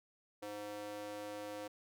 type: tone with high-pass filter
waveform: square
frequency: 103.83 Hz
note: G#2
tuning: in tune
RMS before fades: -45 dBFS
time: 0.42-1.68 s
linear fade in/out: 10 ms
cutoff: 440 Hz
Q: 2.7
effects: none